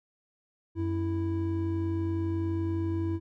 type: tone pair together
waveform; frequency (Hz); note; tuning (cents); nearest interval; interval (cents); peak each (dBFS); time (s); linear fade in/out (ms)
triangle; 92.5 / 329.3; F#2 / E4; 0 / -2; octave + minor seventh; 2198; -28; 0.75-3.2; 50
effects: none